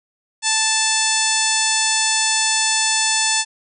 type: harmonic tone with a mistuned harmonic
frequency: 880 Hz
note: A5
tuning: in tune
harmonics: 1 / 2 / 3 / 4 / 5 / 6 / 7 / 8 / 9 / 10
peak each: -25 / -25 / -25 / -25 / -25 / -25 / -25 / -25 / -25 / -25 dBFS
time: 0.42-3.45 s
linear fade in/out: 50 ms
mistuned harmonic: 9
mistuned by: -25 cents
effects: none